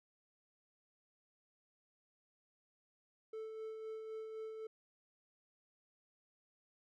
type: tone with tremolo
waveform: triangle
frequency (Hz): 440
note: A4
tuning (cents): 0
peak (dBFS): -40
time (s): 3.33-4.67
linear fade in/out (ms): 5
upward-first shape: sine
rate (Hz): 3.9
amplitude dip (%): 35
effects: none